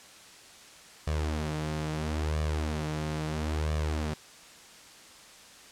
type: tone with flanger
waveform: sawtooth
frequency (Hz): 76.9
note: D#2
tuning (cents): -20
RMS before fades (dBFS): -31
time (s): 1.07-4.14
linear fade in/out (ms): 5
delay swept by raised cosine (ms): 1.7 to 7.4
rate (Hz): 0.75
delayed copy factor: +0.65
effects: white hiss -51 dBFS RMS until 5.71 s + low-pass 8000 Hz 12 dB/octave